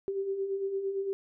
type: beating tone pair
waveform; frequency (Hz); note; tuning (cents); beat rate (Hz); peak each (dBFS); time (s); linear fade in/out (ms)
sine; 383.4 / 392.2; G4 / G4; -38 / +1; 8.8; -39 / -30; 0.08-1.13; 0
effects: none